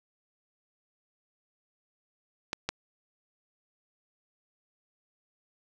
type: clicks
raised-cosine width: 0.2 ms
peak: -13 / -12 dBFS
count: 2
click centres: 2.531 / 2.69 s
effects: none